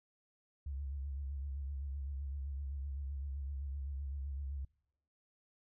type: tone with vibrato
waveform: sine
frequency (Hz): 69.3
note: C#2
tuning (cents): 0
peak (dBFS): -38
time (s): 0.66-4.65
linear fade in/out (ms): 5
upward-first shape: sine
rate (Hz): 7.8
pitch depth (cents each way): 73
effects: noise-tail reverb RT60 0.9 s tail -24 dB re dry